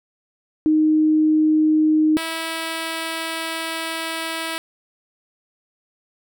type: tone pair in turn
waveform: sine / 5% pulse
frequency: 310 / 325.8 Hz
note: D#4 / E4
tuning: -6 / -20 cents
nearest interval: minor second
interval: 86 cents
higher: second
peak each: -13 dBFS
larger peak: neither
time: 0.66-2.17 / 2.17-4.58 s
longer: second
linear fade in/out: 0 ms
effects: none

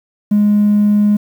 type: tone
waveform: triangle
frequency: 207.7 Hz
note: G#3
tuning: in tune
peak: -5 dBFS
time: 0.31-1.17 s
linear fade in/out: 10 ms
effects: tanh soft clip ceiling -5 dBFS + 7-bit

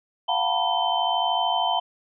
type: tone cluster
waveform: sine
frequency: 693 / 746 / 896 / 977 / 3090 Hz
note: F5 / F#5 / A5 / B5 / G7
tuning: -14 / +14 / +31 / -19 / -26 cents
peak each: -27 dBFS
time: 0.28-1.8 s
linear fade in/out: 10 ms
effects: none

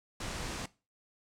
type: low-pass noise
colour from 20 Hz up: pink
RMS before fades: -39 dBFS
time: 0.2-0.66 s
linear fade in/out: 5 ms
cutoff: 8800 Hz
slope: 24 dB/octave
effects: noise-tail reverb RT60 0.3 s tail -19 dB re dry

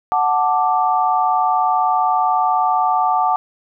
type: chord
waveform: sine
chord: D major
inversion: first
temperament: equal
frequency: 740 / 880 / 1174.7 Hz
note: F#5 / A5 / D6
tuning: 0 / 0 / 0 cents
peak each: -17 / -18 / -19 dBFS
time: 0.12-3.36 s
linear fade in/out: 0 ms
effects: none

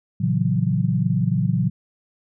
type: chord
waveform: sine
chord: F# dominant seventh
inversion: first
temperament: just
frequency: 115.62 / 138.75 / 166.5 / 185 Hz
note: A#2 / C#3 / E3 / F#3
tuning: -14 / +2 / +18 / 0 cents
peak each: -23 dBFS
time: 0.2-1.7 s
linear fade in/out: 10 ms
effects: none

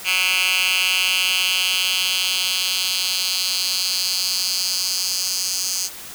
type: tone with high-pass filter sweep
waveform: 10% pulse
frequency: 185 Hz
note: F#3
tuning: in tune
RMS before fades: -21 dBFS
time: 0.04-5.9 s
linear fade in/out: 50 ms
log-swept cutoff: 2400 to 5700 Hz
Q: 2.9
effects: white hiss -36 dBFS RMS until 6.14 s

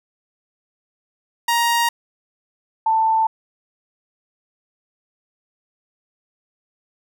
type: tone pair in turn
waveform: sawtooth / sine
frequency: 939 / 887.6 Hz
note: A#5 / A5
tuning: +12 / +15 cents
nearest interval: minor second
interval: 97 cents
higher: first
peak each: -12 / -14 dBFS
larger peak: first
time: 1.48-1.89 / 2.86-3.27 s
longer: neither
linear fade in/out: 5 ms
effects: none

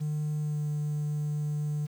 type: tone with pitch glide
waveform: triangle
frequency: 150.9 to 149.34 Hz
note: D3 to D3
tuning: +47 to +29 cents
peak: -25 dBFS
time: 0-1.87 s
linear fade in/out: 20 ms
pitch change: -18 cents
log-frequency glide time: 0.38-0.62 s
effects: tanh soft clip ceiling -23 dBFS + 9-bit

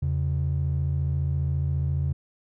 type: ring-modulated tone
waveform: triangle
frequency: 110.6 Hz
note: A2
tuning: 9 cents sharp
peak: -16 dBFS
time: 0.02-2.13 s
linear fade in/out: 10 ms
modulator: 27.3 Hz
effects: tanh soft clip ceiling -18 dBFS

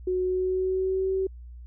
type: tone with pitch glide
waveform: sine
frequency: 367.6 to 381.4 Hz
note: F#4 to G4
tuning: -11 to -47 cents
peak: -23 dBFS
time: 0.07-1.27 s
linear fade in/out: 5 ms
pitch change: +64 cents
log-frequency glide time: 0.23-1.11 s
effects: added 60 Hz sine -40 dBFS peak until 1.66 s

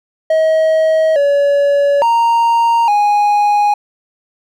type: tone with pitch steps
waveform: triangle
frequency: 636 / 568 / 929 / 827 Hz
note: D#5 / C#5 / A#5 / G#5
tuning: +38 / +42 / -6 / -8 cents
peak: -7 dBFS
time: 0.3-3.74 s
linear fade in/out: 5 ms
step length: 860 ms
effects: none

